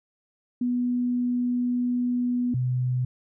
sine tone pair in turn, 245.5 / 126.06 Hz, B3 / B2, -10 / +36 cents, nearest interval octave, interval 1154 cents, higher first, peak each -22 dBFS, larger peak neither, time 0.61-2.54 / 2.54-3.05 s, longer first, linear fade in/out 5 ms, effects none

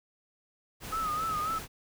pink noise, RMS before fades -41 dBFS, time 0.8-1.68 s, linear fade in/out 50 ms
sine tone with vibrato, 1270 Hz, D#6, 35 cents sharp, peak -29 dBFS, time 0.92-1.59 s, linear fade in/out 10 ms, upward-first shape sine, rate 3.7 Hz, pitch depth 73 cents each way
effects none

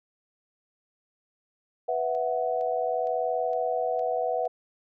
sine chord, B suspended fourth, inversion none, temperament equal, 493.9 / 659.3 / 740 Hz, B4 / E5 / F#5, 0 / 0 / 0 cents, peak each -29 dBFS, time 1.88-4.48 s, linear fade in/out 10 ms
click train, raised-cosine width 0.2 ms, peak -36 dBFS, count 6, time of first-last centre 2.15-4.454 s, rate 2.17 Hz
effects none

